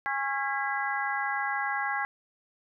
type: harmonic tone with a mistuned harmonic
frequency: 273.7 Hz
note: C#4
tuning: 22 cents flat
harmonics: 3 / 4 / 5 / 6 / 7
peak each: -32 / -35 / -38 / -32 / -35 dBFS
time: 0.06-2.05 s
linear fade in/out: 0 ms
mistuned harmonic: 7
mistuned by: +64 cents
effects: none